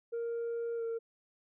sine tone with pitch glide, 466.2 to 458.2 Hz, A#4 to A#4, 0 to -30 cents, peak -31 dBFS, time 0.12-0.99 s, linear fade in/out 20 ms, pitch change -30 cents, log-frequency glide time 0.76-0.83 s, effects tanh soft clip ceiling -32 dBFS

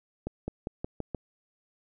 accelerating click train, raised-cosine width 2 ms, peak -19 dBFS, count 6, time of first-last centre 0.27-1.147 s, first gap 210 ms, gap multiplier 0.91, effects none

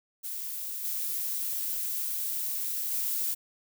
violet noise with level steps, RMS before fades -36 / -32 / -30 dBFS, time 0.23-3.35 s, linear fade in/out 20 ms, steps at 0.84 / 2.91 s, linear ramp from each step 10 ms, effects none

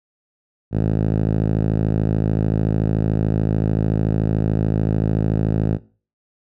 5% pulse tone with band-pass filter, 53.6 Hz, A1, 45 cents flat, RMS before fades -19 dBFS, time 0.71-5.79 s, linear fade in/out 50 ms, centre 120 Hz, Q 1.1, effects noise-tail reverb RT60 0.4 s tail -21 dB re dry

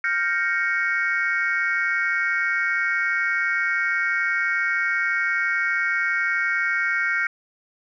sine chord, G half-diminished seventh, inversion third, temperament equal, 1396.9 / 1568 / 1864.7 / 2217 Hz, F6 / G6 / Bb6 / Db7, 0 / 0 / 0 / 0 cents, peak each -25 dBFS, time 0.04-7.27 s, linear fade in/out 2 ms, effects tanh soft clip ceiling -12 dBFS

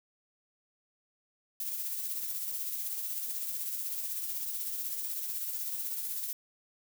violet noise with tremolo, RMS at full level -34 dBFS, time 1.6-6.33 s, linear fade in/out 2 ms, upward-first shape triangle, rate 16 Hz, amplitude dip 45%, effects none

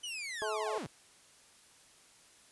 sawtooth linear sweep, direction down, 3028 to 92.5 Hz, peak -35 dBFS, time 0.03-0.87 s, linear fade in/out 10 ms
harmonic tone, 215.3 Hz, A3, 37 cents flat, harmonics 2 / 3 / 4 / 5, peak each -37 / -39 / -40 / -41 dBFS, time 0.42-0.78 s, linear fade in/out 0 ms
effects white hiss -61 dBFS RMS until 2.51 s + resampled to 24000 Hz

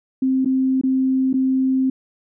sine tone with dropouts, 262.4 Hz, C4, 5 cents sharp, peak -15 dBFS, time 0.22-1.9 s, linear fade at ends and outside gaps 5 ms, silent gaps 0.448-0.457 / 0.813-0.835 / 1.33-1.339 s, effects none

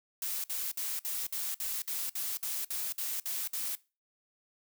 blue noise bursts, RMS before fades -35 dBFS, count 13, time 0.22-3.752 s, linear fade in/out 2 ms, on 220 ms, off 56 ms, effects noise-tail reverb RT60 0.3 s tail -21 dB re dry

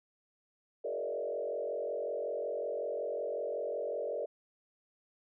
sine tone with frequency modulation, 523.3 Hz, C5, in tune, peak -33 dBFS, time 0.84-4.26 s, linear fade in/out 10 ms, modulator 45.4 Hz, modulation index 2.4, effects none

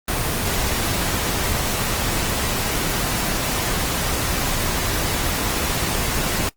pink noise, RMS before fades -22 dBFS, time 0.08-6.49 s, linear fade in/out 2 ms, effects noise-tail reverb RT60 0.1 s tail -18 dB re dry + Opus 24 kbps

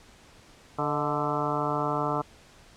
harmonic tone with a mistuned harmonic, 146.83 Hz, D3, in tune, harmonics 1 / 2 / 3 / 4 / 5 / 6 / 7 / 8 / 9, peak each -34 / -34 / -34 / -34 / -34 / -34 / -34 / -34 / -34 dBFS, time 0.78-2.22 s, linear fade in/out 10 ms, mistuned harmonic 4, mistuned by +63 cents, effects pink hiss -54 dBFS RMS until 2.76 s + low-pass 8000 Hz 12 dB/octave

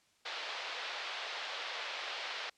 white band-pass noise, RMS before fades -41 dBFS, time 0.25-2.5 s, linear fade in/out 10 ms, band 510 to 4100 Hz, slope 24 dB/octave, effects white hiss -70 dBFS RMS until 2.57 s + low-pass 7000 Hz 12 dB/octave

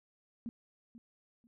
sine tone with echo, 233.1 Hz, A#3, in tune, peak -37 dBFS, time 0.46-0.49 s, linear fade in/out 0 ms, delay 490 ms, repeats 2, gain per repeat -13 dB, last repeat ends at 1.47 s, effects none

